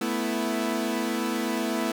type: chord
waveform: sawtooth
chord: A suspended second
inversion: none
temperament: equal with one note detuned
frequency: 220 / 248.1 / 329.6 Hz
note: A3 / B3 / E4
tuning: 0 / +8 / 0 cents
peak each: -26 dBFS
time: 0.01-1.92 s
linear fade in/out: 5 ms
effects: none